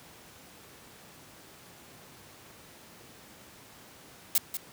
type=noise with echo; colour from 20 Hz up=blue; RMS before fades=-23 dBFS; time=4.35-4.38 s; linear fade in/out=2 ms; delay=190 ms; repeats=1; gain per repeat=-10 dB; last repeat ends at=4.57 s; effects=pink hiss -52 dBFS RMS until 4.72 s + high-pass 100 Hz 12 dB/octave